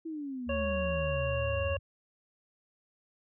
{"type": "exponential sweep", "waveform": "sine", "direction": "down", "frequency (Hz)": [331.3, 86.7], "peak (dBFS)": -35, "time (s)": [0.05, 1.79], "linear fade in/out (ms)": 10}
{"type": "tone", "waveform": "triangle", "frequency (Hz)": 75.6, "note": "D#2", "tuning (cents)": -49, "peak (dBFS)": -33, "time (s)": [0.46, 1.78], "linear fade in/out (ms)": 50}
{"type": "harmonic tone", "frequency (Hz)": 554.4, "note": "C#5", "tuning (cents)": 0, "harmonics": [1, 2, 3, 5], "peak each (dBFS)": [-31, -41, -44, -38], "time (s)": [0.49, 1.77], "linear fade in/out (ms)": 5}
{"effects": []}